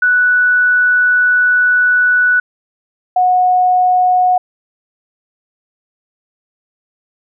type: tone pair in turn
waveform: sine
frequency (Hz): 1480 / 730.4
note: F#6 / F#5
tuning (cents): 0 / -23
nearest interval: octave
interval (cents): 1223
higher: first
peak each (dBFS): -8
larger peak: neither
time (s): 0.02-2.4 / 3.16-4.38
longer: first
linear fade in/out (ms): 5
effects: none